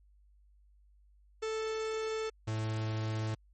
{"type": "tone pair in turn", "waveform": "45% pulse", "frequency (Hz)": [440, 109.56], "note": ["A4", "A2"], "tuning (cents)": [0, -7], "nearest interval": "2 octaves", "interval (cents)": 2407, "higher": "first", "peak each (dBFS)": [-33, -32], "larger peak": "second", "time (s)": [[1.42, 2.3], [2.47, 3.35]], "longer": "neither", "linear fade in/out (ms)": 10, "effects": ["added 50 Hz sine -60 dBFS peak until 3.53 s", "MP3 32 kbps"]}